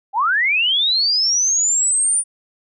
sine linear sweep, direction up, 752 to 9397 Hz, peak -14 dBFS, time 0.13-2.24 s, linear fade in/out 50 ms, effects none

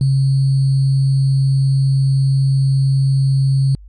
sine tone with sample-and-hold, 135.5 Hz, C#3, 39 cents flat, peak -11 dBFS, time 0.01-3.75 s, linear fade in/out 2 ms, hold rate 4410 Hz, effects added 50 Hz sine -36 dBFS peak until 3.88 s + resampled to 22050 Hz

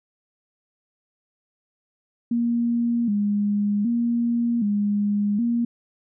sine tone with vibrato, 220 Hz, A3, in tune, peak -19 dBFS, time 2.31-5.65 s, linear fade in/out 5 ms, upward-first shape square, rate 0.65 Hz, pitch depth 120 cents each way, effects none

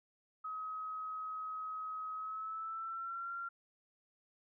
sine tone with pitch glide, 1271 to 1378.1 Hz, D#6 to F6, +36 to -23 cents, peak -39 dBFS, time 0.44-3.49 s, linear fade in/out 10 ms, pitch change +141 cents, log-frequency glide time 2.15-3.32 s, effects none

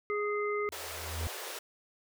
harmonic tone, 415.3 Hz, G#4, in tune, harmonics 1 / 3 / 5, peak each -31 / -36 / -38 dBFS, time 0.1-0.69 s, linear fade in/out 0 ms
triangle tone with exponential growth, 82.41 Hz, E2, in tune, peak -28 dBFS, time 0.58-1.27 s, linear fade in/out 0 ms, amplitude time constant 150 ms
pink high-pass noise, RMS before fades -41 dBFS, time 0.72-1.59 s, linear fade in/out 5 ms, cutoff 370 Hz, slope 48 dB/octave
effects none

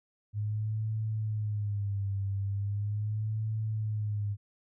sine tone with vibrato, 103.83 Hz, G#2, in tune, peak -29 dBFS, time 0.33-4.37 s, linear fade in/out 50 ms, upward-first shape sine, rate 0.39 Hz, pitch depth 91 cents each way, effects none

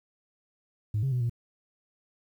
sine tone with pitch steps, 105.8 / 134.7 / 125 / 118.5 Hz, G#2 / C#3 / B2 / A#2, +33 / -49 / +21 / +29 cents, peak -23 dBFS, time 0.94-1.296 s, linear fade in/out 5 ms, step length 89 ms, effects tanh soft clip ceiling -22 dBFS + 10-bit

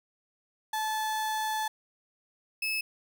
35% pulse tone pair in turn, 868 / 2601 Hz, A5 / E7, -24 / -24 cents, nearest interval octave + perfect fifth, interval 1900 cents, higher second, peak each -27 dBFS, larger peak neither, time 0.73-1.68 / 2.62-2.81 s, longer first, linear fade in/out 5 ms, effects none

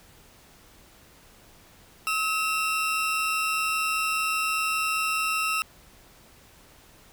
40% pulse tone pair together, 1286 / 2725 Hz, E6 / F7, -43 / -43 cents, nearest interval octave + minor second, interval 1300 cents, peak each -26 dBFS, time 2.07-5.62 s, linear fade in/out 0 ms, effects pink hiss -54 dBFS RMS until 7.12 s

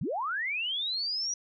sine linear sweep, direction up, 100.7 to 5850 Hz, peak -29 dBFS, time 0.01-1.34 s, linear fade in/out 5 ms, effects none

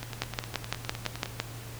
two click trains, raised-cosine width 0.2 ms, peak -10 / -18 dBFS, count 8 / 13, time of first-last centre 0.22-1.4 / 0.03-1.258 s, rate 5.93 / 9.77 Hz, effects added 116 Hz sine -42 dBFS peak until 1.79 s + pink hiss -45 dBFS RMS until 1.79 s

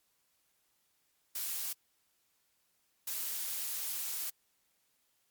blue noise bursts at uneven times, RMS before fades -37 dBFS, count 2, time 1.35-1.73 / 3.07-4.3 s, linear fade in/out 5 ms, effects white hiss -75 dBFS RMS until 5.3 s + MP3 96 kbps

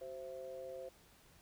sine tone with amplitude modulation, 523.3 Hz, C5, in tune, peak -40 dBFS, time 0.01-0.89 s, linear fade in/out 5 ms, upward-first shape sine, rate 145 Hz, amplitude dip 90%, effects pink hiss -65 dBFS RMS until 1.41 s

